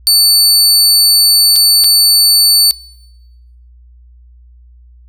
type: tone with dropouts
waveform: sawtooth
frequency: 4500 Hz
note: C#8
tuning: 25 cents sharp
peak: -3 dBFS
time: 0.07-2.71 s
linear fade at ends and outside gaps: 0 ms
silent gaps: 1.558-1.562 / 1.839-1.843 s
effects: noise-tail reverb RT60 1.0 s tail -24 dB re dry + added 60 Hz sine -38 dBFS peak until 5.08 s